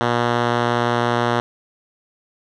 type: tone with low-pass filter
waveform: 5% pulse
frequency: 119.6 Hz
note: A#2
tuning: 45 cents sharp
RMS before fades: -19 dBFS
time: 0.01-1.4 s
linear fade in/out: 0 ms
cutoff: 3300 Hz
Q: 0.63
effects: none